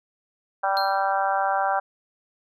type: harmonic tone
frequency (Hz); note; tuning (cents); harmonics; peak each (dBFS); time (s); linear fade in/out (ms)
195; G3; -9; 3 / 4 / 5 / 6 / 7 / 8; -29 / -23 / -29 / -32 / -29 / -31; 0.63-1.8; 10
type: tone with exponential decay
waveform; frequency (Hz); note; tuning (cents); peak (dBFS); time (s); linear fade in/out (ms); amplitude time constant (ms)
triangle; 4195; C8; +4; -23; 0.77-1.12; 0; 75
effects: none